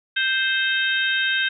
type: harmonic tone with a mistuned harmonic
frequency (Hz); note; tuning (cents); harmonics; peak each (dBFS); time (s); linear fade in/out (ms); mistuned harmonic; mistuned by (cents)
523.3; C5; 0; 3 / 4 / 5 / 6 / 7; -21 / -33 / -27 / -27 / -27; 0.16-1.49; 10; 7; +21
effects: none